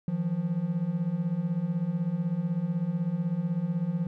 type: beating tone pair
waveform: triangle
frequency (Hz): 160 / 176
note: D#3 / F3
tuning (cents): +49 / +14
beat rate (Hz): 16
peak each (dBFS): -29 / -26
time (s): 0.08-4.07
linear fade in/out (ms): 2
effects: none